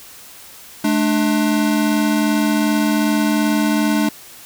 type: tone pair together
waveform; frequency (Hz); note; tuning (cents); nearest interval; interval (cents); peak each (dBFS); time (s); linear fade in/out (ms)
square; 214.3 / 296.9; A3 / D4; -45 / +19; tritone; 564; -18; 0.84-4.09; 5
effects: white hiss -40 dBFS RMS until 4.45 s